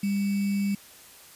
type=tone with sample-and-hold; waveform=sine; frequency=200 Hz; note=G3; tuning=35 cents sharp; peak=-23 dBFS; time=0.03-0.75 s; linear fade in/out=5 ms; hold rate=2450 Hz; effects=white hiss -50 dBFS RMS until 1.35 s + resampled to 32000 Hz